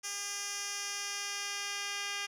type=tone with band-pass filter sweep; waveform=10% pulse; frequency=403.6 Hz; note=G#4; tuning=49 cents flat; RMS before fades=-38 dBFS; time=0.03-2.27 s; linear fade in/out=20 ms; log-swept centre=6500 to 3900 Hz; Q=1.5; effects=none